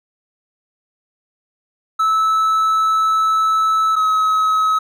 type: tone pair in turn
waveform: triangle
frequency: 1306 / 1280.6 Hz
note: E6 / D#6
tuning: -17 / +49 cents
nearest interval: unison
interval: 34 cents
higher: first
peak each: -11 dBFS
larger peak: neither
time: 1.99-3.96 / 3.96-4.79 s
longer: first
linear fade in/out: 10 ms
effects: none